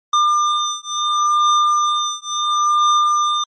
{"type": "beating tone pair", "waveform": "square", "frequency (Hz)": [1200, 1200.72], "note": ["D6", "D6"], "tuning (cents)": [37, 38], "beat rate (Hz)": 0.72, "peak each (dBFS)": -18, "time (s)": [0.13, 3.44], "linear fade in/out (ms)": 5, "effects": ["MP3 32 kbps"]}